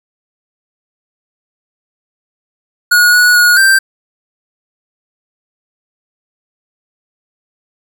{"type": "tone with pitch steps", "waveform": "square", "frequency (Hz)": [1449, 1464, 1447, 1569], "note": ["F#6", "F#6", "F#6", "G6"], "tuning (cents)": [-37, -19, -39, 1], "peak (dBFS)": -6, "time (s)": [2.91, 3.79], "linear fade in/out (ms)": 10, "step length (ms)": 220, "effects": []}